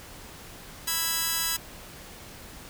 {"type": "chord", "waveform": "5% pulse", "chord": "E major", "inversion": "second", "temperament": "just", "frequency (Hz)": [988.9, 1318.5, 1648.1], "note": ["B5", "E6", "G#6"], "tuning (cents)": [2, 0, -14], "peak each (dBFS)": [-20, -21, -19], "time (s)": [0.87, 1.57], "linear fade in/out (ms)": 10, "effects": ["pink hiss -45 dBFS RMS until 2.69 s"]}